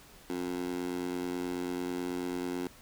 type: tone with high-pass filter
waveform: 15% pulse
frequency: 89.2 Hz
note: F2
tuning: 37 cents sharp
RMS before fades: -35 dBFS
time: 0.3-2.67 s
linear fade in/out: 0 ms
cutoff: 300 Hz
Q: 2.6
effects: pink hiss -55 dBFS RMS until 2.81 s